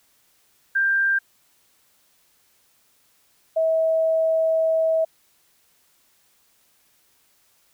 sine tone pair in turn, 1586 / 645.6 Hz, G6 / E5, +20 / -36 cents, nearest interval octave + major third, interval 1556 cents, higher first, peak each -17 dBFS, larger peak neither, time 0.75-1.19 / 3.56-5.05 s, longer second, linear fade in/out 10 ms, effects white hiss -62 dBFS RMS until 7.73 s

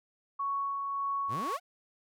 sine tone with tremolo, 1112 Hz, C#6, 5 cents sharp, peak -29 dBFS, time 0.39-1.57 s, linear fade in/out 10 ms, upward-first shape sine, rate 1.7 Hz, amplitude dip 30%
sawtooth exponential sweep, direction up, 87.6 to 784 Hz, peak -33 dBFS, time 1.28-1.6 s, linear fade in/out 50 ms
effects none

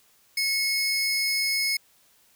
40% pulse tone pair together, 2186 / 5098 Hz, C#7 / D#8, -25 / +41 cents, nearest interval octave + minor third, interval 1466 cents, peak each -25 dBFS, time 0.37-1.77 s, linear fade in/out 5 ms, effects white hiss -61 dBFS RMS until 2.35 s

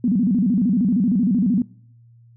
sine tone with vibrato, 214.5 Hz, A3, 44 cents flat, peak -15 dBFS, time 0.04-1.62 s, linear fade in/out 2 ms, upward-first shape square, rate 13 Hz, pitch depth 230 cents each way, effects noise-tail reverb RT60 0.6 s tail -20 dB re dry + added 117 Hz sine -47 dBFS peak until 2.36 s

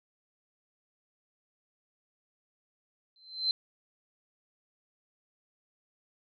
sine tone with exponential growth, 4091 Hz, C8, 40 cents flat, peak -22 dBFS, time 3.16-3.51 s, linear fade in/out 1 ms, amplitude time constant 74 ms, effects none

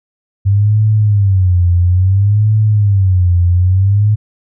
sine tone with vibrato, 97.2 Hz, G2, 14 cents flat, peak -7 dBFS, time 0.45-4.16 s, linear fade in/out 20 ms, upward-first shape sine, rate 0.59 Hz, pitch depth 180 cents each way, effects none

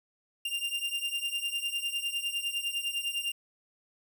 45% pulse beating tone pair, 2789 / 2798.9 Hz, F7 / F7, -3 / +3 cents, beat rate 9.9 Hz, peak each -34 / -34 dBFS, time 0.45-3.32 s, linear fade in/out 5 ms, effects none

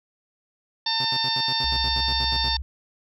harmonic tone, 900 Hz, A5, 39 cents sharp, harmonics 1 / 2 / 3 / 4 / 5 / 6, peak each -29 / -34 / -38 / -26 / -26 / -31 dBFS, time 0.86-2.57 s, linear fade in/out 5 ms
sawtooth tone bursts, 128.2 Hz, C3, 35 cents flat, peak -29 dBFS, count 13, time 1-2.49 s, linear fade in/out 2 ms, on 50 ms, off 70 ms
sine tone with vibrato, 65.7 Hz, C2, 8 cents sharp, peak -28 dBFS, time 1.64-2.62 s, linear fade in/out 0 ms, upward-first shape sine, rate 19 Hz, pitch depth 100 cents each way
effects none

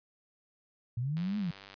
sine linear two-way sweep, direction up then down, 112.6 to 214.3 to 157.9 Hz, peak -30 dBFS, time 0.97-1.51 s, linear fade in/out 5 ms, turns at 1.38 s
click train, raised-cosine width 0.2 ms, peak -31 dBFS, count 57, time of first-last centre 1.17-1.741 s, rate 98.1 Hz
effects resampled to 11025 Hz

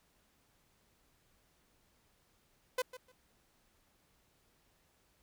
sawtooth tone with echo, 506 Hz, B4, 42 cents sharp, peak -27 dBFS, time 2.78-2.82 s, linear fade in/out 5 ms, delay 150 ms, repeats 2, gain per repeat -15 dB, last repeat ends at 3.12 s, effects pink hiss -72 dBFS RMS until 5.22 s

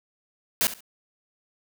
white noise with echo, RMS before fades -22 dBFS, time 0.61-0.67 s, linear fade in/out 0 ms, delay 68 ms, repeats 2, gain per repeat -14 dB, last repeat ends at 0.806 s, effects none

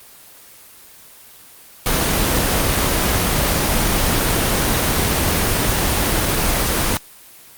pink noise, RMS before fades -17 dBFS, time 1.86-6.97 s, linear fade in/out 0 ms, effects white hiss -43 dBFS RMS until 7.57 s + Opus 24 kbps

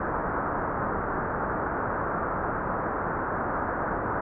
white low-pass noise, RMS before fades -29 dBFS, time 0-4.21 s, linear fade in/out 5 ms, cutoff 1500 Hz, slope 48 dB/octave, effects none

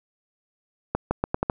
accelerating click train, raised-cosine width 1 ms, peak -8 dBFS, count 6, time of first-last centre 0.95-1.498 s, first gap 160 ms, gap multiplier 0.81, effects none

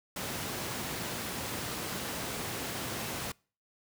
pink high-pass noise, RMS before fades -37 dBFS, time 0.16-3.32 s, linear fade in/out 5 ms, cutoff 100 Hz, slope 12 dB/octave, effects noise-tail reverb RT60 0.4 s tail -26 dB re dry

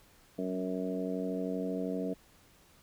harmonic tone with a mistuned harmonic, 92.7 Hz, F#2, 4 cents sharp, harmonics 2 / 3 / 4 / 5 / 6 / 7, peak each -37 / -36 / -44 / -38 / -45 / -41 dBFS, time 0.38-2.14 s, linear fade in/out 10 ms, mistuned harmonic 2, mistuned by +25 cents, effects pink hiss -62 dBFS RMS until 2.82 s

